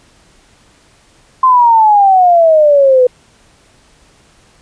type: exponential sweep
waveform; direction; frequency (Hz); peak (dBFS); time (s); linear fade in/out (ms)
sine; down; 1050 to 493.9; -4; 1.43-3.07; 5
effects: pink hiss -48 dBFS RMS until 4.61 s + resampled to 22050 Hz